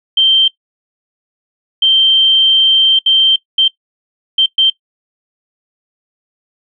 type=tone bursts at uneven times; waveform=sine; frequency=3136 Hz; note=G7; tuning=in tune; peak=-6 dBFS; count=6; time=0.17-0.48 / 1.82-2.99 / 3.06-3.36 / 3.58-3.68 / 4.38-4.46 / 4.58-4.7 s; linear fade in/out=5 ms; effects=noise-tail reverb RT60 0.1 s tail -19 dB re dry